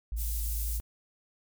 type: tone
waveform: sine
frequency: 55 Hz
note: A1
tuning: in tune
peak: -30 dBFS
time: 0.12-0.8 s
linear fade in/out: 0 ms
type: high-pass noise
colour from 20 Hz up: pink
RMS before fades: -38 dBFS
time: 0.16-0.81 s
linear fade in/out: 50 ms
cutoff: 11000 Hz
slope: 12 dB/octave
effects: none